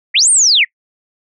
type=linear two-way sweep; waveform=sine; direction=up then down; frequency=1760 to 9100 to 1760 Hz; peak=-7 dBFS; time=0.14-0.65 s; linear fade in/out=20 ms; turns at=0.3 s; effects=noise-tail reverb RT60 0.1 s tail -26 dB re dry